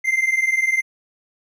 triangle tone pair together, 2070 / 2090 Hz, C7 / C7, -19 / -2 cents, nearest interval unison, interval 17 cents, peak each -19 / -17 dBFS, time 0.04-0.82 s, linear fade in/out 20 ms, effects none

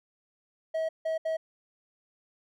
triangle tone bursts at uneven times, 642 Hz, E5, 46 cents flat, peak -25 dBFS, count 3, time 0.74-0.89 / 1.05-1.18 / 1.25-1.37 s, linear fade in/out 10 ms, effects none

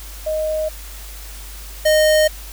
sine / square tone pair in turn, 622.3 / 617.3 Hz, D#5 / D#5, 0 / -14 cents, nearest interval unison, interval 14 cents, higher first, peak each -18 / -12 dBFS, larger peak second, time 0.26-0.69 / 1.85-2.28 s, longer neither, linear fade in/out 10 ms, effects added 50 Hz sine -33 dBFS peak until 2.52 s + white hiss -38 dBFS RMS until 2.52 s

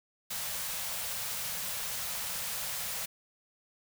white band-stop noise, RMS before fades -36 dBFS, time 0.3-3.06 s, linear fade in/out 10 ms, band 220 to 470 Hz, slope 96 dB/octave, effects none

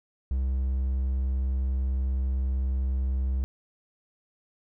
triangle tone, 65.41 Hz, C2, in tune, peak -22 dBFS, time 0.31-3.44 s, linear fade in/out 0 ms, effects none

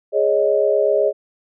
sine chord, Ab suspended fourth, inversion none, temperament equal, 415.3 / 554.4 / 622.3 Hz, Ab4 / Db5 / Eb5, 0 / 0 / 0 cents, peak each -18 dBFS, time 0.12-1.13 s, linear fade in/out 50 ms, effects none

